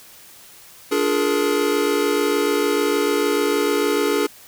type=chord; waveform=square; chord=Bb dominant seventh; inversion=first; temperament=just; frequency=291.4 / 349.6 / 419.5 / 466.2 Hz; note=D4 / F4 / Ab4 / Bb4; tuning=-13 / +2 / +17 / 0 cents; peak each=-24 / -27 / -21 / -25 dBFS; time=0.91-4.27 s; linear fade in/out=10 ms; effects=white hiss -45 dBFS RMS until 4.47 s